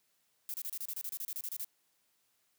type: noise bursts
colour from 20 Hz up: violet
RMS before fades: -39 dBFS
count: 15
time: 0.49-1.645 s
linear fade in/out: 0 ms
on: 49 ms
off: 30 ms
effects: white hiss -75 dBFS RMS until 2.58 s + high-pass 80 Hz 12 dB/octave